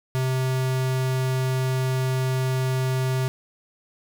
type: tone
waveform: square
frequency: 130.1 Hz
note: C3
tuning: 9 cents flat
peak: -22 dBFS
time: 0.15-3.28 s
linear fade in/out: 0 ms
effects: none